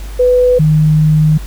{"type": "tone pair in turn", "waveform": "sine", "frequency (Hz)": [497.7, 154.34], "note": ["B4", "D#3"], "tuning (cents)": [13, -14], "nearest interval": "octave + minor sixth", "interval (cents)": 2027, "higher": "first", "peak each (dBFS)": -6, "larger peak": "neither", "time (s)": [[0.19, 0.59], [0.59, 1.38]], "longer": "second", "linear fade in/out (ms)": 10, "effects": ["added 50 Hz sine -22 dBFS peak until 1.46 s", "pink hiss -36 dBFS RMS until 1.46 s"]}